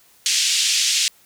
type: band-pass noise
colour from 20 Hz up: white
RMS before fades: -19 dBFS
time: 0.26-1.08 s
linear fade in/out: 0 ms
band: 2500 to 7100 Hz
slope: 24 dB/octave
effects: white hiss -54 dBFS RMS until 1.25 s